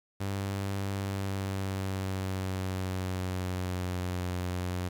sawtooth tone with pitch glide, 98.3 to 90.14 Hz, G2 to F#2, +5 to -45 cents, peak -27 dBFS, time 0.2-4.89 s, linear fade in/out 10 ms, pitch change -150 cents, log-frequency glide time 0.96-4.17 s, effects 10-bit

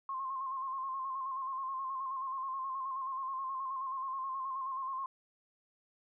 sine tone with vibrato, 1064 Hz, C6, 29 cents sharp, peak -35 dBFS, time 0.09-5.06 s, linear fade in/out 2 ms, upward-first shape square, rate 9.4 Hz, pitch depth 36 cents each way, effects none

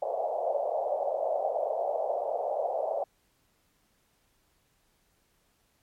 pink band-pass noise, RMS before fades -30 dBFS, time 0.02-3.04 s, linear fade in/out 5 ms, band 550 to 720 Hz, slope 48 dB/octave, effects pink hiss -70 dBFS RMS until 5.82 s + MP3 64 kbps

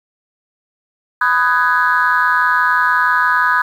sine chord, G# minor seventh, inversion first, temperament just, 996.7 / 1245.9 / 1495.1 / 1661.2 Hz, B5 / D#6 / F#6 / G#6, +16 / +2 / +18 / 0 cents, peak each -16 dBFS, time 1.21-3.62 s, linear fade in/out 5 ms, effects tanh soft clip ceiling -3 dBFS + 7-bit

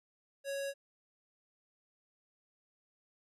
square tone with low-pass filter, 554.4 Hz, C#5, in tune, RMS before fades -38 dBFS, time 0.44-0.74 s, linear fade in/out 50 ms, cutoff 11000 Hz, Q 1.2, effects none

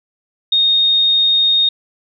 sine tone, 3704 Hz, A#7, 12 cents flat, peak -10 dBFS, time 0.52-1.69 s, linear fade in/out 5 ms, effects none

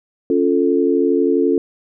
sine chord, Db augmented, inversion none, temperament equal, 277.2 / 349.2 / 440 Hz, Db4 / F4 / A4, 0 / 0 / 0 cents, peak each -17 dBFS, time 0.3-1.58 s, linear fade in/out 2 ms, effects none

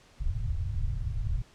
pink low-pass noise, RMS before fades -30 dBFS, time 0.2-1.42 s, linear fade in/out 2 ms, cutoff 130 Hz, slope 48 dB/octave, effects pink hiss -58 dBFS RMS until 1.54 s + low-pass 7000 Hz 12 dB/octave

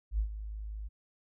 sine tone with ADSR envelope, 52.7 Hz, G#1, 26 cents sharp, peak -25 dBFS, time 0.11-0.89 s, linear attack 78 ms, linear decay 91 ms, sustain -12 dB, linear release 23 ms, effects none

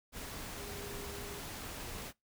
sine tone in noise, 405.9 Hz, G#4, 40 cents flat, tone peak -48 dBFS, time 0.55-1.42 s, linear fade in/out 50 ms, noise pink, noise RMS -44 dBFS, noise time 0.12-2.13 s, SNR -7 dB, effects noise-tail reverb RT60 0.2 s tail -24 dB re dry

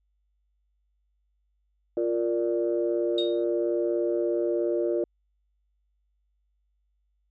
sine chord, Bb major, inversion second, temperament equal, 349.2 / 466.2 / 587.3 Hz, F4 / Bb4 / D5, 0 / 0 / 0 cents, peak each -25 / -29 / -29 dBFS, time 1.97-5.04 s, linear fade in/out 2 ms
sine tone with exponential decay, 3729 Hz, A#7, in tune, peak -24 dBFS, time 3.18-3.44 s, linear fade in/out 2 ms, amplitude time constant 56 ms
effects tanh soft clip ceiling -14 dBFS + added 50 Hz sine -69 dBFS peak until 7.3 s

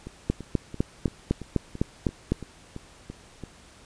two click trains, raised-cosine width 3 ms, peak -23 / -9 dBFS, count 11 / 9, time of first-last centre 0.07-3.437 / 0.3-2.32 s, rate 2.97 / 3.96 Hz, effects pink hiss -52 dBFS RMS until 3.85 s + resampled to 22050 Hz

